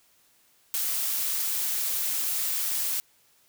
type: noise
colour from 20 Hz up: blue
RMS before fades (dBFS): -28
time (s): 0.74-3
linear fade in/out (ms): 0
effects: white hiss -63 dBFS RMS until 3.48 s